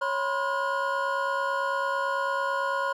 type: tone cluster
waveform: triangle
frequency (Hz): 552 / 986 / 1055 / 1437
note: C#5 / B5 / C6 / F6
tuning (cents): -7 / -3 / +14 / +49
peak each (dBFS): -29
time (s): 0.01-2.93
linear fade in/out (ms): 10
effects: none